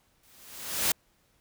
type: noise with exponential growth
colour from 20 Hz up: white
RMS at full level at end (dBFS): -23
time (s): 0.23-0.92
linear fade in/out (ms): 5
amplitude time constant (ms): 150
effects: pink hiss -68 dBFS RMS until 1.4 s